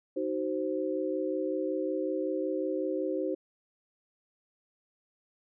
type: chord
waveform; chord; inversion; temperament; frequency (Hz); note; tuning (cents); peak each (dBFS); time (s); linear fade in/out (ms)
sine; C diminished; first; equal with one note detuned; 311.1 / 376.5 / 523.3; Eb4 / Gb4 / C5; 0 / +30 / 0; -33; 0.16-3.35; 10
effects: none